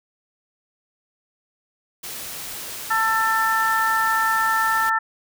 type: noise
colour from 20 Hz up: white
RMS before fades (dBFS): -33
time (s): 2.03-4.9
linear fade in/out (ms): 10
type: harmonic tone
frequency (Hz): 445.2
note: A4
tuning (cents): +20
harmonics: 2 / 3 / 4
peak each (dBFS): -23 / -21 / -22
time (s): 2.9-4.99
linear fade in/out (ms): 10
effects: none